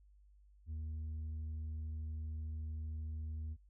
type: tone with tanh clipping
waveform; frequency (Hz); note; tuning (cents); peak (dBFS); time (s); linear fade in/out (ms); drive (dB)
sine; 78.3; D#2; +11; -40; 0.66-3.57; 50; 3
effects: added 50 Hz sine -61 dBFS peak until 3.69 s